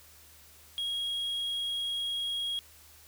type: tone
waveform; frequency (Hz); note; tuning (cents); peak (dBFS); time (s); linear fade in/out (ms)
triangle; 3290; G#7; -17; -29; 0.78-2.59; 0
effects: added 77 Hz sine -61 dBFS peak until 3.07 s + white hiss -56 dBFS RMS until 3.07 s